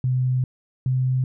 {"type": "tone pair in turn", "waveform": "sine", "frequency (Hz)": [127.7, 128.89], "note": ["C3", "C3"], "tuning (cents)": [-42, -26], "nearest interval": "unison", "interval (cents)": 16, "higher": "second", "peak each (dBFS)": -18, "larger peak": "neither", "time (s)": [[0.04, 0.44], [0.86, 1.24]], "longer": "first", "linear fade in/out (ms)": 2, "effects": []}